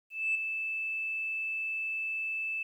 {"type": "tone with ADSR envelope", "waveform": "sine", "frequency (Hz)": 2631, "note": "E7", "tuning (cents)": -4, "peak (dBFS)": -24, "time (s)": [0.1, 2.63], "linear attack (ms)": 250, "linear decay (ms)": 6, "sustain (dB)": -7, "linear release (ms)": 5, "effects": ["tanh soft clip ceiling -21 dBFS", "11-bit"]}